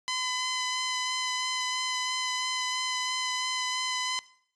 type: tone with vibrato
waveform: 10% pulse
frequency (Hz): 1014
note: B5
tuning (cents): +45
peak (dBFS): -20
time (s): 0.08-4.19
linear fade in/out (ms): 0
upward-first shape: sine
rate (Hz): 3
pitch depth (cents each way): 12
effects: noise-tail reverb RT60 0.6 s tail -19 dB re dry + resampled to 24000 Hz